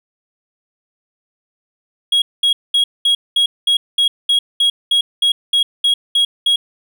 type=tone bursts; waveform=triangle; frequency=3303 Hz; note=G#7; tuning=10 cents flat; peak=-9 dBFS; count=15; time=2.12-6.56 s; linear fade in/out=5 ms; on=100 ms; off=210 ms; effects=none